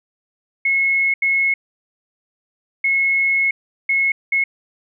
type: tone bursts at uneven times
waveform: sine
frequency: 2178 Hz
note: C#7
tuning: 31 cents flat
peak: -14 dBFS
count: 5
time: 0.65-1.14 / 1.22-1.54 / 2.84-3.51 / 3.89-4.12 / 4.32-4.44 s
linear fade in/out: 5 ms
effects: none